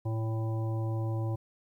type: harmonic tone with a mistuned harmonic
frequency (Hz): 111.7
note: A2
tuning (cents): +27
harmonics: 1 / 3 / 5 / 7 / 9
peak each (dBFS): -29 / -39 / -43 / -46 / -48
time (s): 0.05-1.36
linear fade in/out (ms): 10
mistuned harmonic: 9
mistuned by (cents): -26
effects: 11-bit